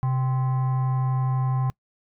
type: tone with frequency modulation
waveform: sine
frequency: 130.3 Hz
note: C3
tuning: 7 cents flat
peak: -19 dBFS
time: 0.03-1.7 s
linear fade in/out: 0 ms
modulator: 912 Hz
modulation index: 0.34
effects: noise-tail reverb RT60 0.1 s tail -25 dB re dry + tanh soft clip ceiling -17 dBFS

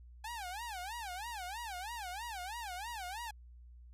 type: tone with vibrato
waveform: sawtooth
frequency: 827 Hz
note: G#5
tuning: 8 cents flat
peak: -37 dBFS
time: 0.24-3.31 s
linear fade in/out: 5 ms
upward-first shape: sine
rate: 3.1 Hz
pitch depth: 260 cents each way
effects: added 60 Hz sine -52 dBFS peak until 3.93 s + resampled to 32000 Hz

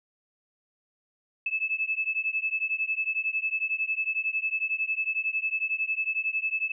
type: beating tone pair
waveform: sine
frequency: 2606 / 2617 Hz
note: E7 / E7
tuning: -20 / -13 cents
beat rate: 11 Hz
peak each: -29 dBFS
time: 1.46-6.72 s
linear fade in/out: 5 ms
effects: none

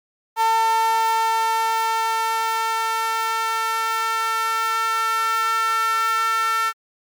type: tone with high-pass filter sweep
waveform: sawtooth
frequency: 449.3 Hz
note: A4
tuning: 36 cents sharp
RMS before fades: -21 dBFS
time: 0.36-6.73 s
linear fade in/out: 50 ms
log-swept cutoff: 920 to 1400 Hz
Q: 4.9
effects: Opus 48 kbps

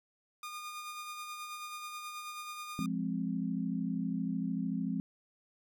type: tone with tremolo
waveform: sawtooth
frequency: 1218 Hz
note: D#6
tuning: 37 cents flat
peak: -36 dBFS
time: 0.43-2.86 s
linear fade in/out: 2 ms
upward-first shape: sine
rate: 9.3 Hz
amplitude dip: 35%
type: chord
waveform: sine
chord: F minor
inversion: none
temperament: equal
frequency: 174.61 / 207.7 / 261.6 Hz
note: F3 / Ab3 / C4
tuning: 0 / 0 / 0 cents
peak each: -36 dBFS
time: 2.79-5 s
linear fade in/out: 0 ms
effects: none

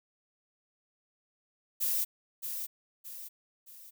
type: noise with echo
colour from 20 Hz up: violet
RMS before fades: -30 dBFS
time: 1.8-2.05 s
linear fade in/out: 20 ms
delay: 620 ms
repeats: 3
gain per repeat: -7 dB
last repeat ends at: 3.91 s
effects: none

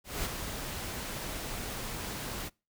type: noise with ADSR envelope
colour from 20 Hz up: pink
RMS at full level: -32 dBFS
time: 0.04-2.5 s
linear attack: 210 ms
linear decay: 20 ms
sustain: -6 dB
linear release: 33 ms
effects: noise-tail reverb RT60 0.3 s tail -26 dB re dry

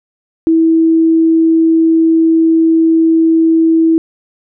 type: tone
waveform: sine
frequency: 325.5 Hz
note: E4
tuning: 22 cents flat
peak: -6 dBFS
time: 0.47-3.98 s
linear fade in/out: 0 ms
effects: none

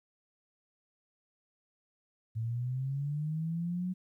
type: linear sweep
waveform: sine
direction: up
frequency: 110 to 185 Hz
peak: -31 dBFS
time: 2.35-3.94 s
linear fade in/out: 20 ms
effects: 12-bit

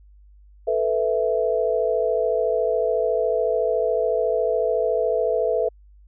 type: chord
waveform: sine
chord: A suspended second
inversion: none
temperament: equal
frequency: 440 / 493.9 / 659.3 Hz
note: A4 / B4 / E5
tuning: 0 / 0 / 0 cents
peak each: -23 dBFS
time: 0.67-5.69 s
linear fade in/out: 10 ms
effects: added 50 Hz sine -47 dBFS peak until 6.07 s

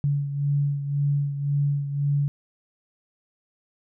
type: beating tone pair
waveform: sine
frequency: 142.4 / 144.3 Hz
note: C#3 / D3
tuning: +47 / -30 cents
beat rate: 1.9 Hz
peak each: -22 / -29 dBFS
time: 0.04-2.28 s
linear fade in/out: 0 ms
effects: none

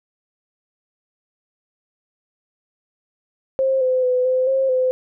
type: tone with pitch steps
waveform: sine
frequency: 531 / 512 / 503 / 513 / 533 / 512 Hz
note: C5 / C5 / B4 / C5 / C5 / C5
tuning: +25 / -38 / +32 / -34 / +32 / -38 cents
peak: -15 dBFS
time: 3.59-4.91 s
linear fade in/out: 0 ms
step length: 220 ms
effects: none

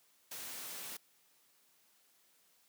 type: noise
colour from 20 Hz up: white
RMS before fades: -45 dBFS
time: 0.31-0.97 s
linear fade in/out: 5 ms
effects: white hiss -70 dBFS RMS until 2.68 s + high-pass 150 Hz 12 dB/octave

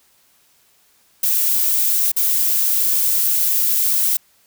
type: noise with dropouts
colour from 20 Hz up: violet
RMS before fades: -17 dBFS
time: 1.23-4.17 s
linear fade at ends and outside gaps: 5 ms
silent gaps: 2.118-2.164 s
effects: white hiss -57 dBFS RMS until 4.46 s

